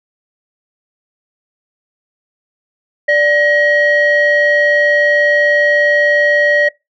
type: tone pair together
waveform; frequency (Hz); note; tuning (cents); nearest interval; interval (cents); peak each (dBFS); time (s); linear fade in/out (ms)
sine; 587.3 / 1896.6; D5 / A#6; 0 / +29; octave + minor sixth; 2029; -10; 3.08-6.69; 10
effects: noise-tail reverb RT60 0.2 s tail -22 dB re dry + tanh soft clip ceiling -4 dBFS